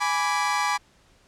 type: chord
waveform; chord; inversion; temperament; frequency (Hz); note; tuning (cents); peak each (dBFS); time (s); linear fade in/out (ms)
30% pulse; G# diminished; none; equal with one note detuned; 830.6 / 987.8 / 1167.2; G#5 / B5 / D6; 0 / 0 / -11; -24; 0-0.78; 20
effects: pink hiss -59 dBFS RMS until 1.27 s + low-pass 8000 Hz 12 dB/octave